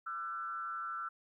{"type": "tone with frequency modulation", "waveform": "sine", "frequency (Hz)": 1347, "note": "E6", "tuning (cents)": 37, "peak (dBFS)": -37, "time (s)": [0.06, 1.09], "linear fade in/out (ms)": 10, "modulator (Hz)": 149, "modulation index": 0.71, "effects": ["13-bit"]}